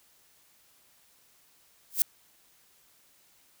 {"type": "noise with exponential growth", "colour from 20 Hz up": "violet", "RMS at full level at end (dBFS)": -18, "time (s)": [1.9, 2.02], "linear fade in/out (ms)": 1, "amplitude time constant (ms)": 24, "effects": ["white hiss -63 dBFS RMS until 3.6 s"]}